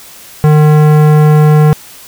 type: tone with tanh clipping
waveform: sine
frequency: 151.9 Hz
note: D#3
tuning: 41 cents flat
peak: -5 dBFS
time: 0.44-1.73 s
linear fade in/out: 0 ms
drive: 18 dB
effects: white hiss -34 dBFS RMS until 2.07 s